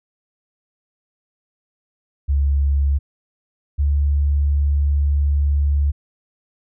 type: tone pair in turn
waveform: sine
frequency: 70.1 / 71.74 Hz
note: C#2 / D2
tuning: +20 / -40 cents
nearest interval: unison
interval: 40 cents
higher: second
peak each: -14 dBFS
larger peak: neither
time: 2.28-2.99 / 3.78-5.92 s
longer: second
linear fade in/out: 20 ms
effects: none